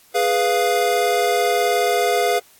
square chord, F diminished, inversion first, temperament equal, 415.3 / 493.9 / 698.5 Hz, Ab4 / Cb5 / F5, 0 / 0 / 0 cents, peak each -22 / -22 / -20 dBFS, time 0.14-2.4 s, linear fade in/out 20 ms, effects white hiss -52 dBFS RMS until 2.59 s + AAC 64 kbps

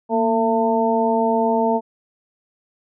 harmonic tone with a mistuned harmonic, 224.7 Hz, A3, 37 cents sharp, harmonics 1 / 2 / 3 / 4, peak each -21 / -21 / -21 / -21 dBFS, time 0.09-1.81 s, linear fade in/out 50 ms, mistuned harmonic 1, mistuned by +55 cents, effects none

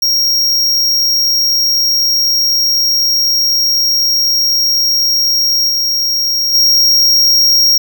square tone with level steps, 5588 Hz, F8, in tune, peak -10 / -12 / -7 dBFS, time 0.02-7.78 s, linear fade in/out 5 ms, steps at 5.68 / 6.53 s, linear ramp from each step 20 ms, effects none

